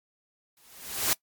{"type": "noise with exponential growth", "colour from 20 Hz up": "white", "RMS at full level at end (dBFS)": -22, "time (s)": [0.57, 1.13], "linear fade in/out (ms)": 0, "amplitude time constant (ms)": 120, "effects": ["noise-tail reverb RT60 0.1 s tail -22 dB re dry", "MP3 96 kbps"]}